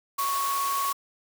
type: tone in noise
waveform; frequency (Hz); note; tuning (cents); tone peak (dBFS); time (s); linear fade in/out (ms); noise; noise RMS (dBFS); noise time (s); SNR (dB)
sine; 1108.7; C#6; 0; -25; 0.18-0.93; 10; white; -33; 0.18-0.93; +5
effects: high-pass 400 Hz 12 dB/octave